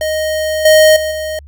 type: tone with level steps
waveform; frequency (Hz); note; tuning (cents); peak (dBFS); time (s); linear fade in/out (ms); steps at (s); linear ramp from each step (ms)
square; 622.3; D#5; 0; -15 / -5 / -16 / -19; 0.01-1.39; 2; 0.65 / 0.96 / 1.11; 5
effects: added 72 Hz sine -34 dBFS peak until 1.47 s